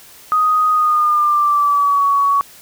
sine tone with pitch glide, 1247 to 1123.9 Hz, D#6 to C#6, +3 to +24 cents, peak -11 dBFS, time 0.32-2.41 s, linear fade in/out 0 ms, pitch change -179 cents, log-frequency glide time 0.71-2.05 s, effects white hiss -42 dBFS RMS until 2.61 s

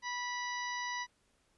harmonic tone, 980 Hz, B5, 14 cents flat, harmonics 1 / 2 / 3 / 4 / 5 / 6, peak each -39 / -39 / -50 / -48 / -49 / -48 dBFS, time 0.02-1.07 s, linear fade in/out 50 ms, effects pink hiss -73 dBFS RMS until 1.57 s + resampled to 24000 Hz

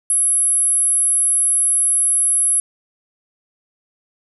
sine tone, 10880 Hz, F9, 46 cents flat, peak -13 dBFS, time 0.1-2.6 s, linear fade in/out 2 ms, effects none

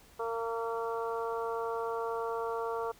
harmonic tone, 229.1 Hz, A#3, 30 cents flat, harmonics 2 / 3 / 4 / 5 / 6, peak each -34 / -41 / -39 / -40 / -44 dBFS, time 0.19-2.92 s, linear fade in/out 10 ms, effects pink hiss -59 dBFS RMS until 2.99 s

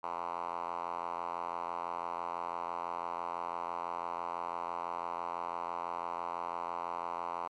5% pulse tone with band-pass filter, 86 Hz, F2, 26 cents flat, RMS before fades -38 dBFS, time 0.03-7.48 s, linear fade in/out 10 ms, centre 1000 Hz, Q 3.4, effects MP3 64 kbps

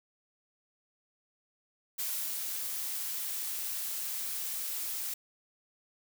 blue noise with ADSR envelope, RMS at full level -34 dBFS, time 1.98-5.14 s, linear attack 14 ms, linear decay 360 ms, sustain -2 dB, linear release 5 ms, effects none

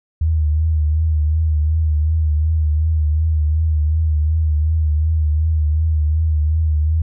sine tone with vibrato, 77.78 Hz, D#2, in tune, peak -13 dBFS, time 0.21-7.02 s, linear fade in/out 5 ms, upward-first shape triangle, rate 2.7 Hz, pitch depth 67 cents each way, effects none

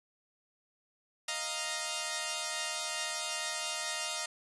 5% pulse chord, Eb suspended second, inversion none, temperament equal, 622.3 / 698.5 / 932.3 Hz, Eb5 / F5 / Bb5, 0 / 0 / 0 cents, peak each -27 dBFS, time 1.28-4.26 s, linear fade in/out 5 ms, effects resampled to 24000 Hz + 10-bit

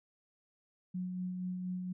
sine tone with tremolo, 182.3 Hz, F#3, 25 cents flat, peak -34 dBFS, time 0.94-1.93 s, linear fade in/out 10 ms, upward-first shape sine, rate 4.2 Hz, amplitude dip 30%, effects none

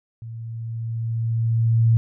sine tone with level ramp, 114.3 Hz, A#2, 34 cents flat, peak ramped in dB -32 to -12 dBFS, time 0.22-1.97 s, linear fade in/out 0 ms, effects none

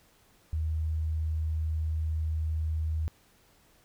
sine tone, 78.9 Hz, D#2, 25 cents sharp, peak -27 dBFS, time 0.53-3.08 s, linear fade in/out 0 ms, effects pink hiss -63 dBFS RMS until 3.84 s

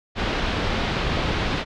pink low-pass noise, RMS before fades -24 dBFS, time 0.15-1.65 s, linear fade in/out 50 ms, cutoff 4200 Hz, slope 24 dB/octave, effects none

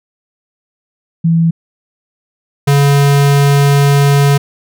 sine / square tone pair in turn, 165.6 / 141.48 Hz, E3 / C#3, +8 / +36 cents, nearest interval minor third, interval 272 cents, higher first, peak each -7 dBFS, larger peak neither, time 1.24-1.51 / 2.67-4.38 s, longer second, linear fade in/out 10 ms, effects none

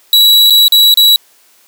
45% pulse tone with dropouts, 3908 Hz, B7, 19 cents flat, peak -4 dBFS, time 0.13-1.16 s, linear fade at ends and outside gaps 1 ms, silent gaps 0.499-0.505 / 0.681-0.722 / 0.941-0.973 s, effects white hiss -48 dBFS RMS until 1.67 s + high-pass 300 Hz 12 dB/octave

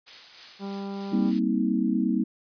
blue noise with tremolo, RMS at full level -37 dBFS, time 0.06-1.4 s, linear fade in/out 20 ms, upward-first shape sine, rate 3.3 Hz, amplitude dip 35%
harmonic tone, 197.8 Hz, G3, 16 cents sharp, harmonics 1 / 2 / 3 / 4 / 5 / 6 / 7, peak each -32 / -38 / -47 / -43 / -47 / -53 / -53 dBFS, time 0.59-1.33 s, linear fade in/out 50 ms
sine chord, C minor seventh, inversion second, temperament equal with one note detuned, 196 / 233.1 / 261.6 / 318.2 Hz, G3 / Bb3 / C4 / Eb4, 0 / 0 / 0 / +39 cents, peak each -27 / -26 / -28 / -28 dBFS, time 1.12-2.24 s, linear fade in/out 10 ms
effects resampled to 11025 Hz

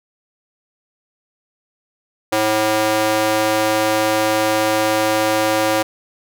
square tone with high-pass filter, 108.3 Hz, A2, 27 cents flat, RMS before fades -17 dBFS, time 2.32-5.83 s, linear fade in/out 10 ms, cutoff 480 Hz, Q 1.4, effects none

